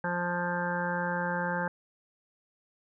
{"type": "harmonic tone", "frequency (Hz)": 175.6, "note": "F3", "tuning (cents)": 10, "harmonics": [1, 2, 3, 5, 6, 7, 8, 9, 10], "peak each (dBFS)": [-34, -44, -35, -34, -43, -44, -42, -34, -45], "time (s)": [0.04, 1.68], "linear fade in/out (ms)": 2, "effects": []}